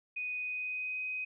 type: tone with pitch glide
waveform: sine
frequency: 2489 to 2512 Hz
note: D#7 to D#7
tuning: 0 to +16 cents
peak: -34 dBFS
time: 0.16-1.25 s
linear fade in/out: 10 ms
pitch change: +16 cents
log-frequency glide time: 0.35-1.01 s
effects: none

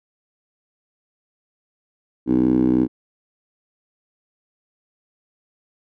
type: tone with band-pass filter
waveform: 10% pulse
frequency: 63 Hz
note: B1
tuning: 35 cents sharp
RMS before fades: -17 dBFS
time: 2.26-2.88 s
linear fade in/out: 50 ms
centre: 290 Hz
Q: 4.7
effects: none

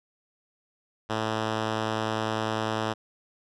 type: tone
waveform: 5% pulse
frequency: 110 Hz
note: A2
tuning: in tune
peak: -15 dBFS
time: 1.09-2.94 s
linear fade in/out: 20 ms
effects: low-pass 5000 Hz 12 dB/octave

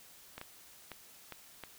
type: clicks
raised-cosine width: 0.3 ms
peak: -27 dBFS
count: 5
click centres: 0.38 / 0.414 / 0.917 / 1.323 / 1.637 s
effects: white hiss -57 dBFS RMS until 1.78 s

